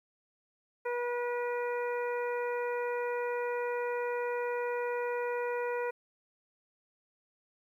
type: harmonic tone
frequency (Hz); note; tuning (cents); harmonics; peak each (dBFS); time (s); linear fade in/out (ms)
484.4; B4; -34; 1 / 2 / 3 / 4 / 5; -32 / -38 / -42 / -44 / -46; 0.85-5.91; 10
effects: 11-bit